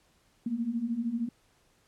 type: beating tone pair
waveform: sine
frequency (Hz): 224.1 / 237.1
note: A3 / A#3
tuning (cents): +32 / +30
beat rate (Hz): 13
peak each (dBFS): -34 / -30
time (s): 0.46-1.29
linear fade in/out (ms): 5
effects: pink hiss -67 dBFS RMS until 1.87 s + low-pass 11000 Hz 12 dB/octave